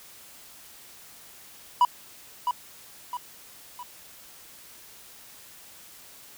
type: tone with echo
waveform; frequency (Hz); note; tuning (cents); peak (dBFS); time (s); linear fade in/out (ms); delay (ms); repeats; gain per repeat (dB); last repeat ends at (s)
triangle; 980; B5; -14; -13; 1.81-1.85; 2; 660; 3; -7; 3.83
effects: white hiss -49 dBFS RMS until 6.37 s